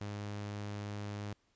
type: tone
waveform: sawtooth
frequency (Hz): 103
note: G#2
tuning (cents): -14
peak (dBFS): -35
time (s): 0.01-1.33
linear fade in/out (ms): 0
effects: pink hiss -75 dBFS RMS until 1.55 s + resampled to 16000 Hz